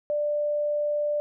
sine tone, 591 Hz, D5, 11 cents sharp, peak -23 dBFS, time 0.1-1.2 s, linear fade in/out 0 ms, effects none

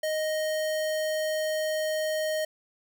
square tone, 622.3 Hz, D#5, in tune, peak -27 dBFS, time 0.03-2.45 s, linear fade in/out 5 ms, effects none

